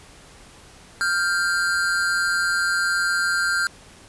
square tone pair together, 1398 / 1576.8 Hz, F6 / G6, +1 / +10 cents, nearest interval major second, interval 209 cents, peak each -23 dBFS, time 1.01-3.67 s, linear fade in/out 0 ms, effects pink hiss -47 dBFS RMS until 4.08 s + resampled to 24000 Hz

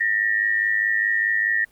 sine tone pair together, 1799.2 / 1904 Hz, A6 / A#6, +38 / +36 cents, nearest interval minor second, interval 98 cents, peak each -21 dBFS, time 0-1.65 s, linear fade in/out 10 ms, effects pink hiss -58 dBFS RMS until 1.71 s + Opus 24 kbps

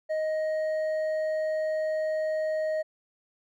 sine tone with hard clipping, 625 Hz, D#5, 8 cents sharp, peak -27 dBFS, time 0.09-2.83 s, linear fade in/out 20 ms, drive 4 dB, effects none

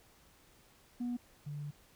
sine tone pair in turn, 243 / 146.08 Hz, B3 / D3, -28 / -9 cents, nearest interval major sixth, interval 881 cents, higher first, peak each -32 / -38 dBFS, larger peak first, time 1-1.17 / 1.46-1.71 s, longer second, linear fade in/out 10 ms, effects tanh soft clip ceiling -32 dBFS + pink hiss -64 dBFS RMS until 1.95 s

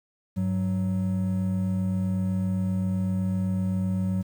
triangle tone pair together, 98.9 / 186.7 Hz, G2 / F#3, +16 / +16 cents, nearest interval major seventh, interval 1100 cents, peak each -26 / -23 dBFS, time 0.36-4.23 s, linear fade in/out 20 ms, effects 9-bit

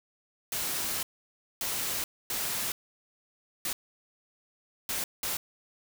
white noise bursts at uneven times, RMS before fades -32 dBFS, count 6, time 0.52-1.03 / 1.61-2.04 / 2.3-2.72 / 3.65-3.73 / 4.89-5.04 / 5.23-5.37 s, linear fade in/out 2 ms, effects none

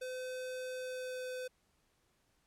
square tone with pitch glide, 510 to 507.1 Hz, C5 to B4, -44 to +46 cents, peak -40 dBFS, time 0.01-1.48 s, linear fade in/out 10 ms, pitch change -10 cents, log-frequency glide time 0.77-1.3 s, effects pink hiss -75 dBFS RMS until 2.46 s + low-pass 12000 Hz 12 dB/octave

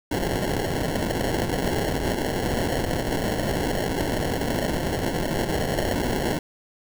violet noise with sample-and-hold, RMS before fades -25 dBFS, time 0.11-6.39 s, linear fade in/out 5 ms, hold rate 1225 Hz, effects none

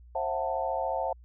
sine chord, F# half-diminished seventh, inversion second, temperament just, 532.8 / 666 / 740 / 888 Hz, C5 / E5 / F#5 / A5, +31 / +18 / 0 / +16 cents, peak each -33 dBFS, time 0.15-1.13 s, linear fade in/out 5 ms, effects added 60 Hz sine -49 dBFS peak until 1.24 s

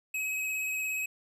square tone with vibrato, 2550 Hz, D#7, 42 cents sharp, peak -31 dBFS, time 0.14-1.06 s, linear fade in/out 5 ms, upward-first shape triangle, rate 17 Hz, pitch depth 18 cents each way, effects none

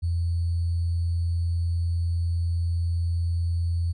sine tone with sample-and-hold, 85.1 Hz, F2, 44 cents flat, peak -22 dBFS, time 0.02-3.93 s, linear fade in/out 20 ms, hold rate 4410 Hz, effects resampled to 22050 Hz

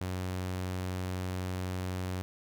sawtooth tone, 92 Hz, F#2, 9 cents flat, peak -29 dBFS, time 0.01-2.22 s, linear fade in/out 0 ms, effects none

